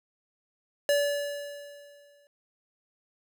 square tone with exponential decay, 575 Hz, D5, 37 cents flat, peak -21 dBFS, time 0.89-2.27 s, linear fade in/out 1 ms, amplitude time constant 300 ms, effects none

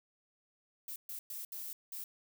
violet noise bursts at uneven times, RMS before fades -43 dBFS, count 5, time 0.88-0.96 / 1.09-1.19 / 1.3-1.45 / 1.52-1.73 / 1.92-2.04 s, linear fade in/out 2 ms, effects none

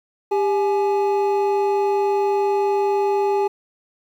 triangle tone pair together, 398.3 / 842.8 Hz, G4 / G#5, +28 / +25 cents, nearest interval octave + minor second, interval 1297 cents, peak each -16 / -20 dBFS, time 0.31-3.48 s, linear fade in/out 10 ms, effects 9-bit

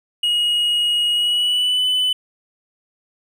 triangle tone with pitch glide, 2888 to 3004 Hz, F#7 to F#7, -43 to +26 cents, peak -14 dBFS, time 0.23-2.13 s, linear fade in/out 5 ms, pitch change +69 cents, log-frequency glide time 1.12-1.85 s, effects none

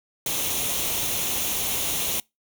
white noise with comb filter, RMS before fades -26 dBFS, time 0.26-2.2 s, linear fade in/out 2 ms, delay 0.31 ms, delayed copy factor +0.55, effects noise-tail reverb RT60 0.2 s tail -25 dB re dry

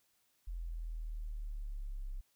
sine linear sweep, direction down, 42.96 to 32.7 Hz, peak -38 dBFS, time 0.47-2.21 s, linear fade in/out 10 ms, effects white hiss -75 dBFS RMS until 2.35 s

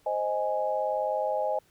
sine chord, Ab major, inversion first, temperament equal, 523.3 / 622.3 / 830.6 Hz, C5 / Eb5 / Ab5, 0 / 0 / 0 cents, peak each -31 / -29 / -30 dBFS, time 0.06-1.59 s, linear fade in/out 5 ms, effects pink hiss -64 dBFS RMS until 1.7 s

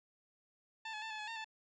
15% pulse tone with pitch steps, 888 / 854 / 888 / 862 / 849 / 910 / 879 Hz, A5 / G#5 / A5 / A5 / G#5 / A#5 / A5, +16 / +48 / +16 / -36 / +38 / -42 / -2 cents, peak -35 dBFS, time 0.85-1.445 s, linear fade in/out 5 ms, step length 85 ms, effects resampled to 16000 Hz

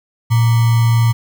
sine tone with sample-and-hold, 115.5 Hz, A#2, 16 cents flat, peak -9 dBFS, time 0.3-1.13 s, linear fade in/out 20 ms, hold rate 1050 Hz, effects none

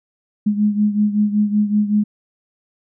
sine beating tone pair, 207.7 / 213 Hz, G#3 / G#3, 0 / +44 cents, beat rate 5.3 Hz, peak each -15 / -20 dBFS, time 0.46-2.04 s, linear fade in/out 10 ms, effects none

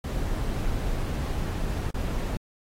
brown noise with dropouts, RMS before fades -28 dBFS, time 0.04-2.37 s, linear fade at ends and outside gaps 2 ms, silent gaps 1.906-1.943 s, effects AAC 48 kbps

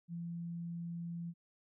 sine tone, 170 Hz, F3, 46 cents flat, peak -39 dBFS, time 0.08-1.34 s, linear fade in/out 50 ms, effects none

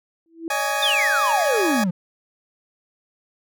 sine tone with exponential growth, 329.6 Hz, E4, in tune, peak -23 dBFS, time 0.26-0.48 s, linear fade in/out 1 ms, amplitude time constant 46 ms
20% pulse chord, C# suspended second, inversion none, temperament equal with one note detuned, 566.7 / 622.3 / 830.6 Hz, C#5 / D#5 / G#5, +38 / 0 / 0 cents, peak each -22 / -23 / -18 dBFS, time 0.5-1.84 s, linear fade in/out 5 ms
triangle exponential sweep, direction down, 3729 to 167.5 Hz, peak -17 dBFS, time 0.82-1.91 s, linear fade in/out 10 ms
effects none

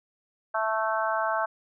harmonic tone, 220 Hz, A3, in tune, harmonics 3 / 4 / 5 / 6 / 7, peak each -29 / -30 / -31 / -32 / -32 dBFS, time 0.54-1.46 s, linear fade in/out 10 ms, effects none

